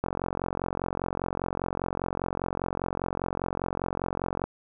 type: click train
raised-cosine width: 1 ms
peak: -14 dBFS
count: 199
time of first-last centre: 0.04-4.44 s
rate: 45 Hz
effects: none